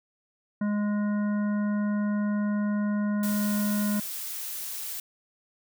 harmonic tone, 207.3 Hz, G#3, 3 cents flat, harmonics 1 / 3 / 5 / 7 / 9, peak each -24 / -39 / -42 / -42 / -48 dBFS, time 0.61-4 s, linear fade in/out 5 ms
blue noise, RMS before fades -35 dBFS, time 3.23-5 s, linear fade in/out 2 ms
effects none

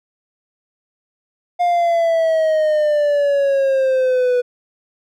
triangle exponential sweep, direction down, 709 to 490.1 Hz, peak -11 dBFS, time 1.59-4.42 s, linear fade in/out 20 ms, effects none

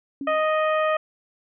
sine tone with exponential decay, 277.2 Hz, C#4, in tune, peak -26 dBFS, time 0.21-0.54 s, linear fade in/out 2 ms, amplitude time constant 71 ms
harmonic tone, 622.3 Hz, D#5, in tune, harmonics 1 / 2 / 3 / 4 / 5, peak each -21 / -24 / -30 / -34 / -40 dBFS, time 0.27-0.97 s, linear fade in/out 5 ms
effects none

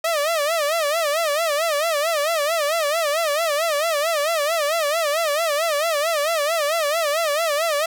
sawtooth tone with vibrato, 622.3 Hz, D#5, in tune, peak -15 dBFS, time 0.04-7.86 s, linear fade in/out 5 ms, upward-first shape sine, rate 4.5 Hz, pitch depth 150 cents each way, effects none

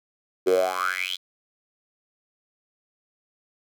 10% pulse tone with high-pass filter sweep, 92 Hz, F#2, 9 cents flat, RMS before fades -24 dBFS, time 0.46-1.17 s, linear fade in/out 20 ms, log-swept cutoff 370 to 3700 Hz, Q 9.3, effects none

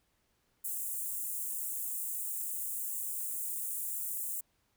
white high-pass noise, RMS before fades -37 dBFS, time 0.64-4.41 s, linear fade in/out 10 ms, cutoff 7500 Hz, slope 48 dB/octave, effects pink hiss -75 dBFS RMS until 4.76 s

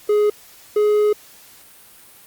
triangle tone pair in turn, 418.3 / 420 Hz, G#4 / G#4, +12 / +19 cents, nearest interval unison, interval 7 cents, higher second, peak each -11 dBFS, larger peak neither, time 0.09-0.3 / 0.76-1.13 s, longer second, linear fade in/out 5 ms, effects white hiss -46 dBFS RMS until 2.26 s + Opus 48 kbps

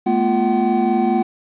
triangle tone cluster, 215.9 / 240.4 / 347.9 / 758 Hz, A3 / B3 / F4 / F#5, -33 / -46 / -7 / +42 cents, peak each -18 dBFS, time 0.06-1.23 s, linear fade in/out 10 ms, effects resampled to 8000 Hz + 8-bit

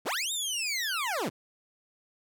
20% pulse linear two-way sweep, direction up then down, 96.7 to 3742 to 96.7 Hz, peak -24 dBFS, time 0.05-1.3 s, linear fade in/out 20 ms, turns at 0.32 s, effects none

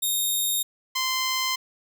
10% pulse tone pair in turn, 3700 / 1038.3 Hz, A#7 / C6, -14 / -14 cents, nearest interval octave + minor seventh, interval 2200 cents, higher first, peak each -15 dBFS, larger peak neither, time 0.02-0.63 / 0.95-1.56 s, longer neither, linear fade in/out 10 ms, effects none

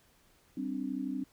sine chord, G suspended fourth, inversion none, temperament equal, 196 / 261.6 / 293.7 Hz, G3 / C4 / D4, 0 / 0 / 0 cents, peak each -40 / -35 / -38 dBFS, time 0.57-1.24 s, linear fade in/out 5 ms, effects pink hiss -66 dBFS RMS until 1.32 s

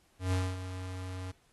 square tone with ADSR envelope, 92.5 Hz, F#2, in tune, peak -27 dBFS, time 0.19-1.32 s, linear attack 130 ms, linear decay 240 ms, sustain -11 dB, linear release 14 ms, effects pink hiss -68 dBFS RMS until 1.52 s + AAC 32 kbps

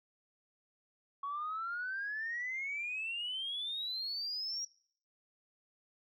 sine exponential sweep, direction up, 1108.7 to 5700 Hz, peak -35 dBFS, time 1.23-4.65 s, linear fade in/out 5 ms, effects noise-tail reverb RT60 0.6 s tail -23 dB re dry + tanh soft clip ceiling -31 dBFS

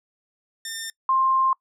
5% pulse / sine tone pair in turn, 1805 / 1055.7 Hz, A6 / C6, +44 / +15 cents, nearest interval major sixth, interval 929 cents, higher first, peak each -17 dBFS, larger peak neither, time 0.65-0.9 / 1.09-1.53 s, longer second, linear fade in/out 2 ms, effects noise-tail reverb RT60 0.1 s tail -25 dB re dry + low-pass 9000 Hz 12 dB/octave

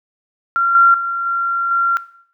sine tone with level steps, 1375 Hz, F6, 27 cents flat, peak -12 / -6 / -17 / -15 / -12 dBFS, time 0.56-1.97 s, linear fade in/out 0 ms, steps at 0.75 / 0.94 / 1.26 / 1.71 s, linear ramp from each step 2 ms, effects noise-tail reverb RT60 0.6 s tail -17 dB re dry

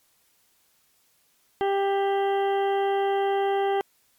harmonic tone, 394.9 Hz, G4, 13 cents sharp, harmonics 1 / 2 / 3 / 4 / 5 / 7 / 8, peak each -23 / -25 / -39 / -39 / -39 / -45 / -42 dBFS, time 1.61-3.81 s, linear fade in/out 0 ms, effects white hiss -65 dBFS RMS until 4.18 s + MP3 96 kbps

